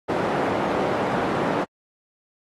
white band-pass noise, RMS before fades -24 dBFS, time 0.08-1.65 s, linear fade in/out 20 ms, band 180 to 720 Hz, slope 12 dB/octave, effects AAC 32 kbps

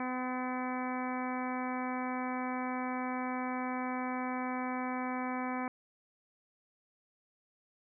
harmonic tone with a mistuned harmonic, 253.8 Hz, B3, 47 cents sharp, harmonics 1 / 2 / 3 / 4 / 5 / 6 / 7 / 8 / 9, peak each -36 / -44 / -40 / -41 / -45 / -49 / -48 / -50 / -46 dBFS, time 0-5.68 s, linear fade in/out 2 ms, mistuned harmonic 7, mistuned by -21 cents, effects none

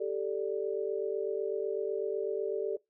sine chord, G suspended second, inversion none, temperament equal, 392 / 440 / 587.3 Hz, G4 / A4 / D5, 0 / 0 / 0 cents, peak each -34 / -33 / -38 dBFS, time 0-2.77 s, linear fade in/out 10 ms, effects noise-tail reverb RT60 0.2 s tail -22 dB re dry

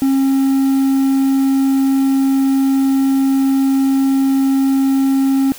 triangle tone, 269.9 Hz, C#4, 46 cents flat, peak -9 dBFS, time 0.02-5.52 s, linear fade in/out 0 ms, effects white hiss -35 dBFS RMS until 5.58 s

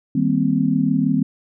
sine chord, C minor seventh, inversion first, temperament just, 156.98 / 196.22 / 235.5 / 261.6 Hz, Eb3 / G3 / Bb3 / C4, +16 / +2 / +18 / 0 cents, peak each -22 / -21 / -22 / -19 dBFS, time 0.15-1.23 s, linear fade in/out 5 ms, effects none

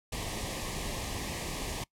pink band-stop noise, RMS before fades -36 dBFS, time 0.12-1.84 s, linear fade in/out 5 ms, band 1200 to 1700 Hz, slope 96 dB/octave, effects noise-tail reverb RT60 0.1 s tail -22 dB re dry + low-pass 11000 Hz 12 dB/octave

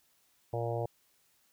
harmonic tone, 117.3 Hz, A#2, 11 cents sharp, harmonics 1 / 3 / 4 / 5 / 6 / 7 / 8, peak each -35 / -41 / -37 / -38 / -40 / -43 / -51 dBFS, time 0.53-0.86 s, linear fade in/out 5 ms, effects white hiss -70 dBFS RMS until 1.52 s

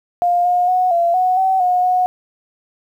sine tone with pitch steps, 704 / 715 / 734 / 685 / 737 / 761 / 724 / 731 Hz, F5 / F5 / F#5 / F5 / F#5 / F#5 / F#5 / F#5, +14 / +41 / -14 / -34 / -7 / +48 / -38 / -21 cents, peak -12 dBFS, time 0.22-2.06 s, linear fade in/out 0 ms, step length 230 ms, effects 8-bit

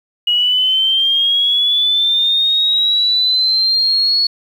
sine linear sweep, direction up, 2894 to 4386 Hz, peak -11 dBFS, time 0.27-4.27 s, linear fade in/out 5 ms, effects 7-bit

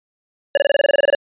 square tone bursts, 568 Hz, C#5, 42 cents sharp, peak -11 dBFS, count 13, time 0.55-1.15 s, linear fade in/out 2 ms, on 24 ms, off 24 ms, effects resampled to 8000 Hz

